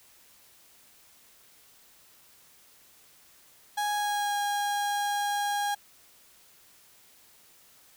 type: tone with pitch glide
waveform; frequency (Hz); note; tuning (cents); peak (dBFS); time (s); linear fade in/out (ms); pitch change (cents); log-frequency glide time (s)
35% pulse; 829 to 817.6; G#5 to G#5; -3 to -27; -25; 3.77-5.75; 10; -24; 3.94-4.38
effects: white hiss -58 dBFS RMS until 7.96 s

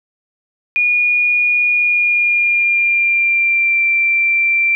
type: tone with pitch glide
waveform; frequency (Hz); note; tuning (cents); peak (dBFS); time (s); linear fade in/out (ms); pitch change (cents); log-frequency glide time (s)
sine; 2441 to 2354; D#7 to D7; -34 to +3; -11; 0.76-4.75; 0; -63; 1.72-3.84
effects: none

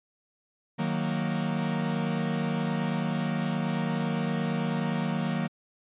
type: chord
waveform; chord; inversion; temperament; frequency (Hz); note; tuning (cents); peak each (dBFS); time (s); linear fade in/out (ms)
45% pulse; D# minor; none; equal; 155.56 / 185 / 233.1; D#3 / F#3 / A#3; 0 / 0 / 0; -31; 0.78-5.48; 20
effects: resampled to 8000 Hz

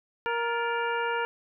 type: harmonic tone with a mistuned harmonic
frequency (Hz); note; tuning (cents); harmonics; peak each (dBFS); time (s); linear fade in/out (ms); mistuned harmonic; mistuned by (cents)
468.5; A#4; +9; 1 / 2 / 3 / 4 / 5 / 6; -31 / -30 / -32 / -37 / -39 / -40; 0.26-1.25; 0; 4; -130
effects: none

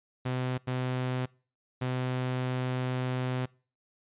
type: tone bursts at uneven times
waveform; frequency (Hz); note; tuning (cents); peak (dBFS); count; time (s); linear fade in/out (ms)
sawtooth; 127.4; C3; -46; -25; 3; 0.25-0.58 / 0.67-1.26 / 1.81-3.46; 10
effects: noise-tail reverb RT60 0.4 s tail -24 dB re dry + resampled to 8000 Hz

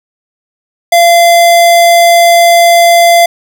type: tone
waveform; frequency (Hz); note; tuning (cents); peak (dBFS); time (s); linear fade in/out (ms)
square; 686; F5; -31; -3; 0.92-3.26; 5
effects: none

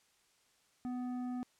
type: tone with tanh clipping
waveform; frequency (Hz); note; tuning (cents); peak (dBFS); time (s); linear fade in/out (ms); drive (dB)
triangle; 248.9; B3; +14; -38; 0.85-1.43; 0; 14
effects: white hiss -71 dBFS RMS until 1.59 s + low-pass 9000 Hz 12 dB/octave

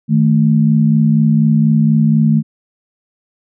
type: tone pair together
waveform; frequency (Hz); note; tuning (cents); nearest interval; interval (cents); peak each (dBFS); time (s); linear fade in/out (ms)
sine; 155.56 / 219.7; D#3 / A3; 0 / -2; tritone; 598; -11; 0.08-2.43; 50
effects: none

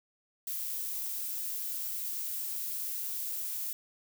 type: noise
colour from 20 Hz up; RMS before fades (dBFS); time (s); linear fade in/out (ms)
violet; -36; 0.47-3.73; 2
effects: none

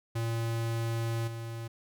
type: tone with level steps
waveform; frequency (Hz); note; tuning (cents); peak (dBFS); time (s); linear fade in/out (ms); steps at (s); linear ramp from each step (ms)
square; 114.9; A#2; -25; -30 / -37; 0.15-1.68; 10; 1.27; 10
effects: none

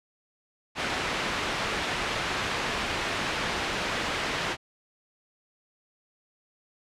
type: low-pass noise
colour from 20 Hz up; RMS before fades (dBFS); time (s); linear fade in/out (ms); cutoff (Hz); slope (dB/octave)
white; -30; 0.75-4.57; 50; 2600; 12
effects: low-pass 10000 Hz 12 dB/octave

